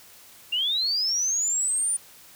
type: linear sweep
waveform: sine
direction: up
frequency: 2744 to 9397 Hz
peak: -22 dBFS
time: 0.52-1.97 s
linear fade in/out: 10 ms
effects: white hiss -50 dBFS RMS until 2.35 s